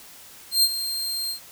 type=tone with ADSR envelope; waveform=sawtooth; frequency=4186 Hz; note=C8; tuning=in tune; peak=-11 dBFS; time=0.51-1.4 s; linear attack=120 ms; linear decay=51 ms; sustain=-12 dB; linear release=99 ms; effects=white hiss -46 dBFS RMS until 1.51 s